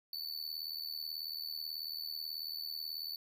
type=tone with amplitude modulation; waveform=square; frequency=4489 Hz; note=C#8; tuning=21 cents sharp; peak=-36 dBFS; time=0.13-3.16 s; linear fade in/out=2 ms; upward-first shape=sine; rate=78.3 Hz; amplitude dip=80%; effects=12-bit